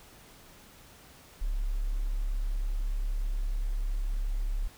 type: tone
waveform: sine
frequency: 34.88 Hz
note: C#1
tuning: 12 cents sharp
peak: -27 dBFS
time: 1.41-4.68 s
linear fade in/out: 10 ms
effects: pink hiss -54 dBFS RMS until 4.77 s